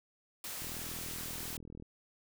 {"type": "noise", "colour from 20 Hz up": "white", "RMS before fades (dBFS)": -42, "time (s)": [0.44, 1.57], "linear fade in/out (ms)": 2}
{"type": "click train", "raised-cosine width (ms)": 3, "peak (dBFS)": -35, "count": 50, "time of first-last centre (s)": [0.62, 1.824], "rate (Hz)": 40.7}
{"effects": []}